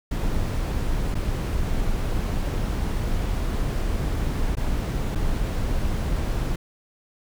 brown noise with dropouts, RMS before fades -24 dBFS, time 0.11-6.56 s, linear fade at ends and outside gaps 5 ms, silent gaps 1.145-1.151 / 4.554-4.569 / 5.151-5.155 s, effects none

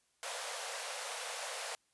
pink high-pass noise, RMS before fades -41 dBFS, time 0.23-1.75 s, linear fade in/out 0 ms, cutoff 470 Hz, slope 96 dB/octave, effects white hiss -75 dBFS RMS until 1.93 s + resampled to 24000 Hz

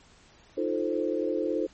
sine chord, F dominant seventh, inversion third, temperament equal, 311.1 / 349.2 / 440 / 523.3 Hz, Eb4 / F4 / A4 / C5, 0 / 0 / 0 / 0 cents, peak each -31 dBFS, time 0.57-1.67 s, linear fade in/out 10 ms, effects pink hiss -57 dBFS RMS until 1.73 s + MP3 32 kbps

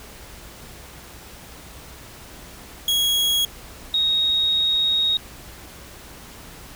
40% pulse / sine tone pair in turn, 3313 / 3758 Hz, G#7 / A#7, -5 / +13 cents, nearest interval major second, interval 218 cents, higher second, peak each -17 dBFS, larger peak neither, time 2.88-3.45 / 3.94-5.17 s, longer second, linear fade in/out 2 ms, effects added 60 Hz sine -48 dBFS peak until 6.75 s + pink hiss -42 dBFS RMS until 6.75 s

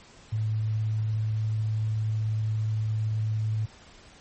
sine tone, 108.8 Hz, A2, 19 cents flat, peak -24 dBFS, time 0.32-3.66 s, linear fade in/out 10 ms, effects pink hiss -52 dBFS RMS until 4.2 s + MP3 32 kbps

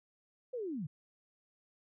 sine linear sweep, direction down, 523.3 to 128.8 Hz, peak -36 dBFS, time 0.53-0.87 s, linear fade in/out 10 ms, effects none

